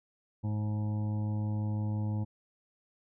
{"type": "harmonic tone with a mistuned harmonic", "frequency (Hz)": 105.9, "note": "G#2", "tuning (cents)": 34, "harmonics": [1, 2, 3, 5, 6, 7, 8, 9], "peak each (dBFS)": [-30, -37, -44, -50, -58, -57, -51, -57], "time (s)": [0.43, 2.25], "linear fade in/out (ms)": 20, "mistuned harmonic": 6, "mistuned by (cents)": 20, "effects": []}